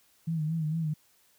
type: tone with vibrato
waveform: sine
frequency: 158.6 Hz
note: D#3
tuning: 33 cents sharp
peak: -27 dBFS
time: 0.27-0.94 s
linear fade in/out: 10 ms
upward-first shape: sine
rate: 4.4 Hz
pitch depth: 73 cents each way
effects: white hiss -65 dBFS RMS until 1.38 s